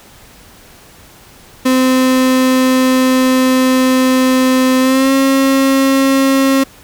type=tone with pitch glide; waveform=35% pulse; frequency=258.2 to 269.9 Hz; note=C4 to C#4; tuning=-23 to -46 cents; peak=-7 dBFS; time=1.65-6.64 s; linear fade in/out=10 ms; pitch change=+77 cents; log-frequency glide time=4.8-5.12 s; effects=pink hiss -41 dBFS RMS until 6.83 s